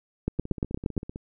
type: two click trains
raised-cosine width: 3 ms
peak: -12 / -23 dBFS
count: 7 / 13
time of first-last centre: 0.28-0.978 / 0.39-1.159 s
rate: 8.6 / 15.6 Hz
effects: none